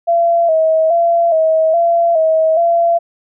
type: tone with vibrato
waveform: sine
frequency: 659.3 Hz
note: E5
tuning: in tune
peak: -9 dBFS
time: 0.07-2.99 s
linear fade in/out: 20 ms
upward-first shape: square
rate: 1.2 Hz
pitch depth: 54 cents each way
effects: none